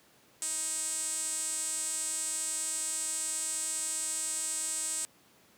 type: tone with band-pass filter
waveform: sawtooth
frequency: 314.8 Hz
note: D#4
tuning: 20 cents sharp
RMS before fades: -34 dBFS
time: 0.42-5.05 s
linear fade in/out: 0 ms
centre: 8200 Hz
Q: 7.6
effects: pink hiss -62 dBFS RMS until 5.57 s + high-pass 150 Hz 12 dB/octave